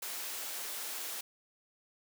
white high-pass noise, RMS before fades -40 dBFS, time 0.02-1.21 s, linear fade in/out 5 ms, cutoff 370 Hz, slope 12 dB/octave, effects none

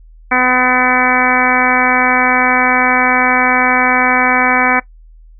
harmonic tone, 252.5 Hz, B3, 39 cents sharp, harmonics 1 / 2 / 3 / 4 / 5 / 6 / 7 / 8 / 9, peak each -19 / -22 / -17 / -19 / -19 / -18 / -19 / -20 / -16 dBFS, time 0.31-4.8 s, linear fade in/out 10 ms, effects noise-tail reverb RT60 0.1 s tail -18 dB re dry + added 40 Hz sine -37 dBFS peak until 5.39 s

